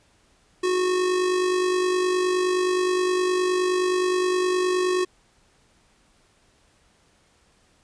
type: tone with amplitude modulation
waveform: square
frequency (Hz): 366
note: F#4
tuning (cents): -19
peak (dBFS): -19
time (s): 0.63-5.05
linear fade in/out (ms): 10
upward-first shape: sine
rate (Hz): 49.6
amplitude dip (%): 40
effects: pink hiss -61 dBFS RMS until 7.83 s + resampled to 22050 Hz